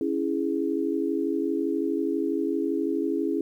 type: chord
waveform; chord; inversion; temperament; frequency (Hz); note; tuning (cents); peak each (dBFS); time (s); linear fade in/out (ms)
sine; C# minor; none; equal; 277.2 / 329.6 / 415.3; C#4 / E4 / G#4; 0 / 0 / 0; -28 / -27 / -29; 0.01-3.41; 2
effects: 10-bit